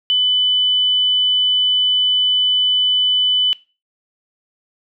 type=tone; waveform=sine; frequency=3000 Hz; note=F#7; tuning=23 cents sharp; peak=-12 dBFS; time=0.1-3.53 s; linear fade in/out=0 ms; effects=noise-tail reverb RT60 0.3 s tail -20 dB re dry